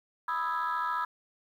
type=chord; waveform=sine; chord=E major seventh; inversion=second; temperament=equal; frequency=987.8 / 1244.5 / 1318.5 / 1661.2 Hz; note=B5 / D#6 / E6 / G#6; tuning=0 / 0 / 0 / 0 cents; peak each=-31 / -34 / -32 / -36 dBFS; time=0.28-1.05 s; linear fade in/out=5 ms; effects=tanh soft clip ceiling -23 dBFS + 10-bit

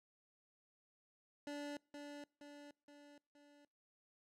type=tone with echo; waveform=25% pulse; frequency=290 Hz; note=D4; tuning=22 cents flat; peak=-40 dBFS; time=1.47-1.77 s; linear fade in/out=2 ms; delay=470 ms; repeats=4; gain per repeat=-5 dB; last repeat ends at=3.65 s; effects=noise-tail reverb RT60 0.4 s tail -25 dB re dry + low-pass 8000 Hz 12 dB/octave

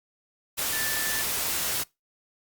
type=tone in noise; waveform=sine; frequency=1760 Hz; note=A6; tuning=in tune; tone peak=-32 dBFS; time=0.72-1.23 s; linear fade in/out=20 ms; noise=white; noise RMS=-28 dBFS; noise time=0.57-1.84 s; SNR=-7 dB; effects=noise-tail reverb RT60 0.2 s tail -22 dB re dry + Opus 48 kbps

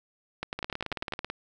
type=two click trains; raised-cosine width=0.3 ms; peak=-16 / -17 dBFS; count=8 / 14; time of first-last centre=0.43-1.123 / 0.59-1.3 s; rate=10.1 / 18.3 Hz; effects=none

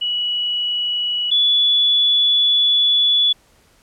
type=tone pair in turn; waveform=sine; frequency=2932 / 3430 Hz; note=F#7 / A7; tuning=-16 / -45 cents; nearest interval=minor third; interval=271 cents; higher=second; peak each=-18 / -12 dBFS; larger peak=second; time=0.01-1.31 / 1.31-3.33 s; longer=second; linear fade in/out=10 ms; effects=pink hiss -55 dBFS RMS until 3.82 s + low-pass 12000 Hz 12 dB/octave

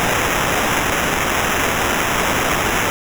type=noise with sample-and-hold; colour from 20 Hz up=blue; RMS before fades=-18 dBFS; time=0-2.9 s; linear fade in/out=0 ms; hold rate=4410 Hz; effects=none

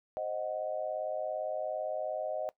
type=chord; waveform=sine; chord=C diminished; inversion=none; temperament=equal with one note detuned; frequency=524.8 / 622.3 / 740 Hz; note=C5 / Eb5 / Gb5; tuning=+5 / 0 / 0 cents; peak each=-40 / -34 / -39 dBFS; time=0.17-2.49 s; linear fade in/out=0 ms; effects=noise-tail reverb RT60 0.1 s tail -19 dB re dry

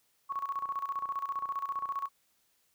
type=tone with tremolo; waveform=sine; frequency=1108.7 Hz; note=C#6; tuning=in tune; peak=-30 dBFS; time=0.29-2.09 s; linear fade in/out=20 ms; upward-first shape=square; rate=15 Hz; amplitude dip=70%; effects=white hiss -72 dBFS RMS until 2.74 s

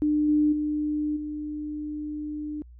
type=tone with level steps; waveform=sine; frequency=300 Hz; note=D4; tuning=37 cents sharp; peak=-20 / -18 / -24 / -30 dBFS; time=0.02-2.62 s; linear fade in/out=0 ms; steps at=0.28 / 0.52 / 1.16 s; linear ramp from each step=10 ms; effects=added 60 Hz sine -45 dBFS peak until 2.79 s

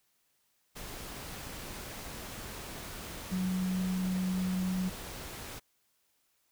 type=tone in noise; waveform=sine; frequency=185 Hz; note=F#3; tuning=in tune; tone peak=-29 dBFS; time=3.31-4.9 s; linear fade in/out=20 ms; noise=pink; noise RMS=-43 dBFS; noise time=0.75-5.6 s; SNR=+11 dB; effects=white hiss -74 dBFS RMS until 6.51 s

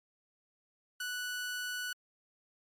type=tone; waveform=sawtooth; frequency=1480 Hz; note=F#6; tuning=in tune; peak=-32 dBFS; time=1-1.93 s; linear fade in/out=5 ms; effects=MP3 64 kbps

